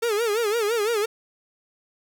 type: tone with vibrato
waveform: 45% pulse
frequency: 440 Hz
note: A4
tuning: in tune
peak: -21 dBFS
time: 0.02-1.06 s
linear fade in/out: 10 ms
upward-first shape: sine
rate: 5.9 Hz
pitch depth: 140 cents each way
effects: none